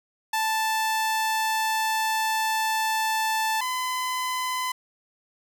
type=tone pair in turn; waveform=sawtooth; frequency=880 / 1014.8 Hz; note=A5 / B5; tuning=0 / +47 cents; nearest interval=major second; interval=247 cents; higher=second; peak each=-19 / -22 dBFS; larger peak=first; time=0.33-3.61 / 3.61-4.72 s; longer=first; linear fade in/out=5 ms; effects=none